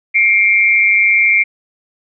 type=tone pair together; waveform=sine; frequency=2136 / 2338 Hz; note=C7 / D7; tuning=+35 / -8 cents; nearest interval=major second; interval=157 cents; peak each=-11 dBFS; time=0.14-1.44 s; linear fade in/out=20 ms; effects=none